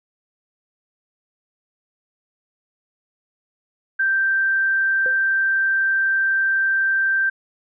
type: tone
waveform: sine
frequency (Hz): 1568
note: G6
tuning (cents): 0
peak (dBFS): -16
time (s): 3.99-7.3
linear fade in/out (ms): 10
type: tone with exponential decay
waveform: sine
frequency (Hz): 512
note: C5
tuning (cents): -38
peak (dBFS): -25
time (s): 5.06-5.21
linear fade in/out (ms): 0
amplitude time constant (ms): 32
effects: none